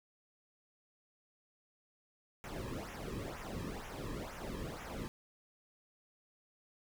brown noise with flanger, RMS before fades -43 dBFS, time 2.44-5.08 s, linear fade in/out 0 ms, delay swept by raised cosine 0.22 to 1.42 ms, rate 2.1 Hz, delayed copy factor -0.8, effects none

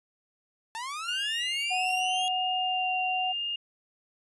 sawtooth linear sweep, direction up, 877 to 3313 Hz, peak -30 dBFS, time 0.75-2.28 s, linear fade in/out 0 ms
sine tone with vibrato, 2800 Hz, F7, 4 cents sharp, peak -29 dBFS, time 1.08-3.56 s, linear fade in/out 5 ms, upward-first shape sine, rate 0.91 Hz, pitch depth 17 cents each way
sine tone, 740 Hz, F#5, in tune, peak -28 dBFS, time 1.7-3.33 s, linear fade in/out 20 ms
effects resampled to 24000 Hz

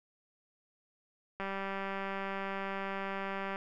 click train, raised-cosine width 0.5 ms, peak -23 dBFS, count 422, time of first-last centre 1.4-3.559 s, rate 195 Hz, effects none

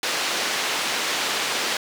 white band-pass noise, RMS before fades -25 dBFS, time 0.03-1.77 s, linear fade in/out 2 ms, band 280 to 4500 Hz, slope 12 dB/octave, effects none

